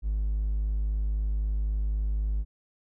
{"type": "tone", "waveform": "triangle", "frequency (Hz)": 51.91, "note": "G#1", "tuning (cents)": 0, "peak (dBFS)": -22, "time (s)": [0.02, 2.45], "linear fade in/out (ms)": 50, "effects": ["tanh soft clip ceiling -19 dBFS"]}